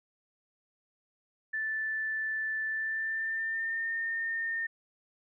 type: tone with pitch glide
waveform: sine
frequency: 1758 to 1822.1 Hz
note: A6 to A#6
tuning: -2 to -40 cents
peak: -30 dBFS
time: 1.53-4.67 s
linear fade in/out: 10 ms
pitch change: +62 cents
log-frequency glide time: 2.67-3.9 s
effects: none